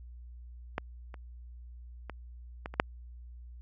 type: clicks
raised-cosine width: 0.5 ms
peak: -16 / -30 / -24 / -22 / -28 / -6 dBFS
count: 6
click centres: 0.781 / 1.142 / 2.097 / 2.659 / 2.74 / 2.799 s
effects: added 60 Hz sine -45 dBFS peak until 3.61 s